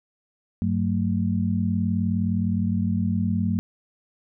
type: tone cluster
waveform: sine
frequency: 97.2 / 184.4 / 223.8 Hz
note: G2 / F#3 / A3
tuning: -14 / -6 / +30 cents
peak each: -25 dBFS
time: 0.62-3.59 s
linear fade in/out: 0 ms
effects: none